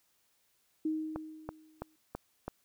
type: tone with exponential decay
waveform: sine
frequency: 313.2 Hz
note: D#4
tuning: 11 cents sharp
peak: -28 dBFS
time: 0.85-1.96 s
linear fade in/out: 5 ms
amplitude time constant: 240 ms
type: click train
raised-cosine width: 1 ms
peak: -23 dBFS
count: 5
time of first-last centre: 1.16-2.48 s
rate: 3.03 Hz
effects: white hiss -73 dBFS RMS until 2.64 s